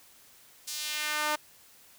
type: tone with high-pass filter sweep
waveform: sawtooth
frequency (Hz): 301.8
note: D4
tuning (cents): +47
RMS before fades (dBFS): -32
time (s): 0.67-1.36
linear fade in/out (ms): 10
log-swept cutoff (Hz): 5700 to 810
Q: 1.2
effects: white hiss -57 dBFS RMS until 1.98 s